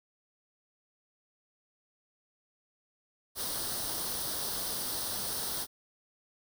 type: noise with comb filter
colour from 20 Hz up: white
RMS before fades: -35 dBFS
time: 3.35-5.67 s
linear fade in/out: 50 ms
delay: 0.21 ms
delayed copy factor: +0.7
effects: none